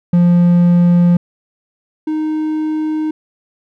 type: tone pair in turn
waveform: triangle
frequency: 174.61 / 310.2 Hz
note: F3 / D#4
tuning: 0 / -5 cents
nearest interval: minor seventh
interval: 995 cents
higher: second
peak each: -5 / -13 dBFS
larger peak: first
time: 0.13-1.17 / 2.07-3.11 s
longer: neither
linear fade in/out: 5 ms
effects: none